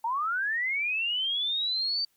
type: linear sweep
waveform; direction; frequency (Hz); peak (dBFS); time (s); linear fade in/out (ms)
sine; up; 880 to 4631; -26; 0.04-2.05; 5
effects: white hiss -70 dBFS RMS until 2.16 s